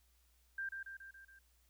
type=tone with echo; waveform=sine; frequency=1584 Hz; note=G6; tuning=18 cents sharp; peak=-38 dBFS; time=0.58-0.69 s; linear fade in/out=5 ms; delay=140 ms; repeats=5; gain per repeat=-4 dB; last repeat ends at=1.39 s; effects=added 60 Hz sine -70 dBFS peak until 1.69 s + white hiss -75 dBFS RMS until 1.69 s